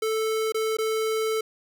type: tone with dropouts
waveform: square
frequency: 440 Hz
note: A4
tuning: in tune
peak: -24 dBFS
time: 0.02-1.41 s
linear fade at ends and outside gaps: 5 ms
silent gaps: 0.522-0.544 / 0.77-0.785 s
effects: none